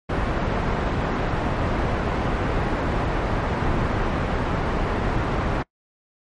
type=low-pass noise; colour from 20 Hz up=pink; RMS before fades=-23 dBFS; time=0.09-5.63 s; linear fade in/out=10 ms; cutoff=1500 Hz; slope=12 dB/octave; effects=noise-tail reverb RT60 0.1 s tail -24 dB re dry + MP3 48 kbps